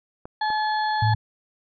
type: clicks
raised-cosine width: 1 ms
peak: -23 dBFS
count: 2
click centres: 0.255 / 0.503 s
type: harmonic tone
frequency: 858 Hz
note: A5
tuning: 44 cents flat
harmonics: 1 / 2 / 4 / 5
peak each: -22 / -29 / -38 / -35 dBFS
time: 0.41-1.14 s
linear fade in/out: 5 ms
type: tone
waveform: sine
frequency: 109.4 Hz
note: A2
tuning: 9 cents flat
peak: -18 dBFS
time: 1.02-1.15 s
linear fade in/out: 5 ms
effects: none